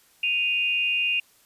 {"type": "tone pair together", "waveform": "sine", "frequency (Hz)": [2489, 2794], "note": ["D#7", "F7"], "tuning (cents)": [0, 0], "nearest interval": "major second", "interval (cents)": 200, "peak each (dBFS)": -24, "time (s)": [0.23, 1.2], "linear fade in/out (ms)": 5, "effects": ["white hiss -59 dBFS RMS until 1.45 s", "resampled to 32000 Hz"]}